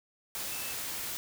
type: tone in noise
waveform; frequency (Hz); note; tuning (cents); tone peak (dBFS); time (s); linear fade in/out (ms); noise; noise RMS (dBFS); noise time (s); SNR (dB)
sine; 2637; E7; 0; -45; 0.51-0.73; 0; white; -37; 0.35-1.17; -11
effects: none